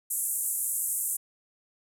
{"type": "band-pass noise", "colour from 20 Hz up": "white", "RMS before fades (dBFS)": -30, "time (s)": [0.1, 1.17], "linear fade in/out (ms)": 10, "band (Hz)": [7700, 13000], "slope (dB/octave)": 48, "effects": []}